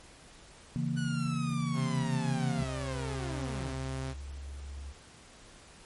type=chord; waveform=sine; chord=A# diminished; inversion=first; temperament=equal; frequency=138.59 / 164.81 / 233.1 Hz; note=C#3 / E3 / A#3; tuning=0 / 0 / 0 cents; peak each=-33 / -33 / -34 dBFS; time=0.76-2.63 s; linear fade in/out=0 ms
type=linear sweep; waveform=sawtooth; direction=down; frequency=1491 to 116.54 Hz; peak=-36 dBFS; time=0.96-3.74 s; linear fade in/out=20 ms
type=tone; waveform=sawtooth; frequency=132.4 Hz; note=C3; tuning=21 cents sharp; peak=-31 dBFS; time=1.73-4.15 s; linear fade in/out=50 ms
type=tone with pitch glide; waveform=sine; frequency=69.3 to 69.78 Hz; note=C#2 to C#2; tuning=0 to +12 cents; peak=-39 dBFS; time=2.56-4.94 s; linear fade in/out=50 ms; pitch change=+12 cents; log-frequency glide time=4.28-4.62 s
effects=pink hiss -54 dBFS RMS until 5.85 s + MP3 48 kbps